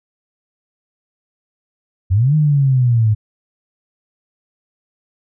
sine linear two-way sweep, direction up then down, 85.4 to 155.56 to 104.6 Hz, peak -10 dBFS, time 2.1-3.15 s, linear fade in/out 20 ms, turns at 2.35 s, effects none

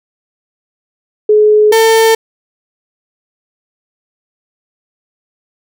sine / 35% pulse tone pair in turn, 424.3 / 448.1 Hz, G#4 / A4, +37 / +32 cents, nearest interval minor second, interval 95 cents, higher second, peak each -4 dBFS, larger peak neither, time 1.29-1.72 / 1.72-2.15 s, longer neither, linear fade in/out 5 ms, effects none

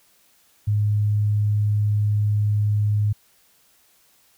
sine tone, 104.5 Hz, G#2, 11 cents sharp, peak -17 dBFS, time 0.67-3.13 s, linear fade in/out 10 ms, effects white hiss -59 dBFS RMS until 4.37 s

